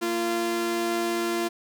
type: tone pair together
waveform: sawtooth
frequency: 230.2 / 344.5 Hz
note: A#3 / F4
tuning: -22 / -24 cents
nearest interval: perfect fifth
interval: 698 cents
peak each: -29 / -21 dBFS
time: 0.01-1.49 s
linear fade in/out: 20 ms
effects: none